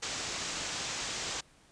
white low-pass noise, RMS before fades -37 dBFS, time 0.02-1.41 s, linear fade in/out 10 ms, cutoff 7600 Hz, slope 48 dB/octave, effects pink hiss -62 dBFS RMS until 1.71 s + resampled to 22050 Hz

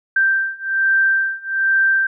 sine beating tone pair, 1568 / 1569.2 Hz, G6 / G6, 0 / +1 cents, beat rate 1.2 Hz, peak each -18 / -17 dBFS, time 0.16-2.07 s, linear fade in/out 5 ms, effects none

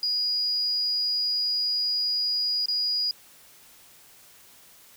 sine tone with dropouts, 4895 Hz, D#8, 29 cents flat, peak -23 dBFS, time 0.03-3.11 s, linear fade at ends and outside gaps 1 ms, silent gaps 2.658-2.684 s, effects white hiss -53 dBFS RMS until 4.96 s

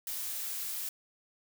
blue noise, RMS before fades -37 dBFS, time 0.07-0.89 s, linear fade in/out 2 ms, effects none

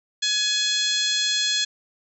harmonic tone with a mistuned harmonic, 842 Hz, G#5, 24 cents sharp, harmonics 2 / 3 / 4 / 5 / 6 / 7 / 8 / 9, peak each -30 / -34 / -24 / -25 / -33 / -36 / -30 / -34 dBFS, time 0.22-1.65 s, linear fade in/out 10 ms, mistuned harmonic 8, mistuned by -19 cents, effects none

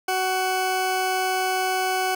20% pulse tone pair together, 373.5 / 747 Hz, F#4 / F#5, +16 / +16 cents, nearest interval octave, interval 1200 cents, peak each -21 dBFS, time 0.08-2.15 s, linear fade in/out 5 ms, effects none

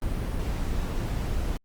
brown noise, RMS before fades -28 dBFS, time 0.02-1.57 s, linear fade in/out 2 ms, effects Opus 32 kbps

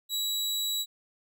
sawtooth tone, 3900 Hz, B7, 23 cents flat, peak -25 dBFS, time 0.09-0.86 s, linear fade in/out 50 ms, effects none

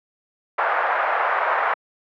pink band-pass noise, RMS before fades -21 dBFS, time 0.58-1.74 s, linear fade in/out 5 ms, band 630 to 1700 Hz, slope 24 dB/octave, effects high-pass 400 Hz 12 dB/octave

